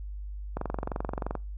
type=click train; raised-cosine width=1 ms; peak=-17 dBFS; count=19; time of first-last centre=0.57-1.353 s; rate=23 Hz; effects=noise-tail reverb RT60 0.3 s tail -25 dB re dry + added 50 Hz sine -35 dBFS peak until 1.57 s